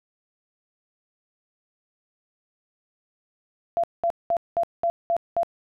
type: tone bursts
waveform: sine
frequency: 681 Hz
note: F5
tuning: 44 cents flat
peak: -19 dBFS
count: 7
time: 3.77-5.432 s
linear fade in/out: 0 ms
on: 66 ms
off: 200 ms
effects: none

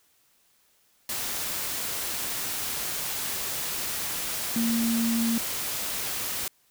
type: tone in noise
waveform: sine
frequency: 230 Hz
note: A#3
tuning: 23 cents flat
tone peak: -23 dBFS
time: 4.56-5.38 s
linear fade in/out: 2 ms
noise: white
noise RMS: -31 dBFS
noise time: 1.09-6.48 s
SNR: +5 dB
effects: white hiss -65 dBFS RMS until 6.7 s

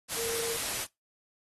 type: tone in noise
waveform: sine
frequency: 460.9 Hz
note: A#4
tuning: 20 cents flat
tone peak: -34 dBFS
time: 0.15-0.58 s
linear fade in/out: 50 ms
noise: white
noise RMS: -33 dBFS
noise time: 0.08-0.87 s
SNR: -4 dB
effects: noise-tail reverb RT60 0.2 s tail -24 dB re dry + AAC 32 kbps

